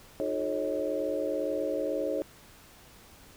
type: tone cluster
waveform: sine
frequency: 308.3 / 358.4 / 425.3 / 548 / 630 Hz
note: D#4 / F4 / G#4 / C#5 / D#5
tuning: -16 / +45 / +41 / -20 / +21 cents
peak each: -35 / -39 / -35 / -31 / -36 dBFS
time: 0.2-2.22 s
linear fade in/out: 0 ms
effects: pink hiss -54 dBFS RMS until 3.36 s